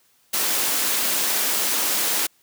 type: high-pass noise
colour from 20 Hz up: white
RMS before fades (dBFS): -22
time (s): 0.33-2.27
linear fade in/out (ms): 10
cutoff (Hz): 200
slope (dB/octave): 24
effects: white hiss -61 dBFS RMS until 2.42 s + high-pass 60 Hz 12 dB/octave